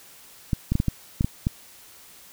clicks, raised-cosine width 5 ms, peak -9 dBFS, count 8, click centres 0.532 / 0.72 / 0.754 / 0.801 / 0.883 / 1.209 / 1.245 / 1.469 s, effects white hiss -49 dBFS RMS until 2.32 s

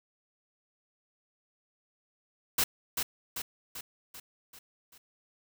white noise with echo, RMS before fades -26 dBFS, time 2.58-2.64 s, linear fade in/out 5 ms, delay 390 ms, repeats 6, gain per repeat -5 dB, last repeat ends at 4.98 s, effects none

